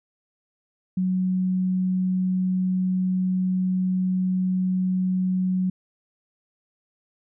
sine tone, 185 Hz, F#3, in tune, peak -20 dBFS, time 0.97-5.7 s, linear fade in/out 5 ms, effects none

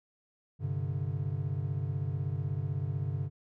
triangle chord, G suspended fourth, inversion none, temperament equal, 98 / 130.81 / 146.83 Hz, G2 / C3 / D3, 0 / 0 / 0 cents, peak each -33 dBFS, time 0.59-3.3 s, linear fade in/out 50 ms, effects none

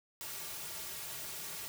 white noise with comb filter, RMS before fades -43 dBFS, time 0.21-1.68 s, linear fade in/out 0 ms, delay 3.9 ms, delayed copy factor -0.85, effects none

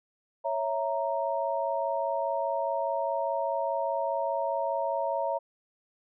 sine chord, A# diminished, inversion first, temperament equal, 554.4 / 659.3 / 932.3 Hz, C#5 / E5 / A#5, 0 / 0 / 0 cents, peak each -31 dBFS, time 0.44-5.39 s, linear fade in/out 20 ms, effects none

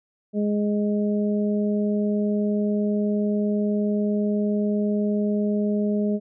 harmonic tone, 207.7 Hz, G#3, in tune, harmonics 1 / 2 / 3, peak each -21 / -27 / -31 dBFS, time 0.33-6.2 s, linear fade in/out 50 ms, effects none

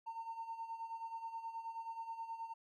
triangle tone with tremolo, 910 Hz, A#5, 42 cents flat, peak -36 dBFS, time 0.06-2.54 s, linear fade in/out 20 ms, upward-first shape sine, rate 9.4 Hz, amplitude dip 75%, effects tanh soft clip ceiling -38 dBFS

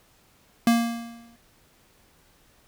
square tone with exponential decay, 233.1 Hz, A#3, in tune, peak -15 dBFS, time 0.67-1.36 s, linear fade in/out 2 ms, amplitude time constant 150 ms, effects pink hiss -60 dBFS RMS until 2.67 s

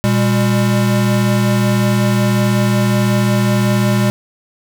square tone pair together, 119.63 / 201.2 Hz, A#2 / G3, +45 / +45 cents, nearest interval major sixth, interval 900 cents, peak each -15 dBFS, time 0.04-4.1 s, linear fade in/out 0 ms, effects none

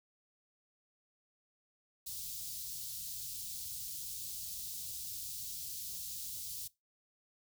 white band-stop noise, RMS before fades -43 dBFS, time 2.06-6.68 s, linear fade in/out 10 ms, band 150 to 3900 Hz, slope 24 dB/octave, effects noise-tail reverb RT60 0.2 s tail -20 dB re dry

